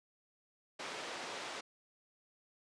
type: band-pass noise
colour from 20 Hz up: pink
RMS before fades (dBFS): -44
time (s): 0.79-1.61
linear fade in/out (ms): 10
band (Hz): 440 to 5300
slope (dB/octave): 12
effects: resampled to 22050 Hz